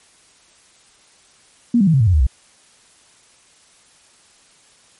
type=tone with pitch steps; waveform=sine; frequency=237.6 / 196.36 / 162.29 / 134.12 / 110.84 / 91.61 / 75.71 / 62.57 Hz; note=A#3 / G3 / E3 / C3 / A2 / F#2 / D#2 / B1; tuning=+33 / +3 / -27 / +43 / +13 / -17 / -47 / +23 cents; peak=-10 dBFS; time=1.74-2.268 s; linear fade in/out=5 ms; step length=66 ms; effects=white hiss -52 dBFS RMS until 4.99 s + MP3 48 kbps